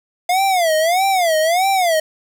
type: tone with vibrato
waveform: square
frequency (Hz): 698.5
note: F5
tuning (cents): 0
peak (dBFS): -14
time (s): 0.29-2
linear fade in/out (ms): 5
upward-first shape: sine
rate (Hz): 1.6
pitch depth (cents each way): 200
effects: 7-bit